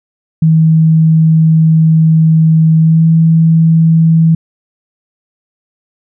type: tone with pitch glide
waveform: sine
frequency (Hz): 160 to 162.7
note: D#3 to E3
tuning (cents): +49 to -22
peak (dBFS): -4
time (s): 0.42-4.35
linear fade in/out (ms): 5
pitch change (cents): +29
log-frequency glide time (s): 2.78-3.05
effects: none